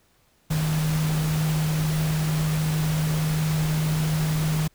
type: tone in noise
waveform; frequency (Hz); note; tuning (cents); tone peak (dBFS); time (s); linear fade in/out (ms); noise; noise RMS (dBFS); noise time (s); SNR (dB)
sine; 155.56; D#3; 0; -21; 0.5-4.68; 10; pink; -32; 0.5-4.68; +8
effects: pink hiss -63 dBFS RMS until 4.74 s